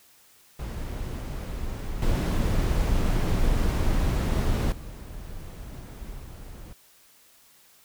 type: noise with level steps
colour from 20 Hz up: brown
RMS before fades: -32 / -23 / -39 / -41 dBFS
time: 0.59-6.73 s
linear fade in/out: 5 ms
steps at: 2.02 / 4.72 / 6.19 s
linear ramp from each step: 2 ms
effects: white hiss -57 dBFS RMS until 7.84 s